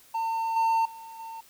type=tone with level steps; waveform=triangle; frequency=904 Hz; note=A5; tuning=47 cents sharp; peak=-24 / -19 / -39 / -35 dBFS; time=0.14-1.41 s; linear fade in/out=10 ms; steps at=0.56 / 0.85 / 1.19 s; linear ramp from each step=5 ms; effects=white hiss -56 dBFS RMS until 1.49 s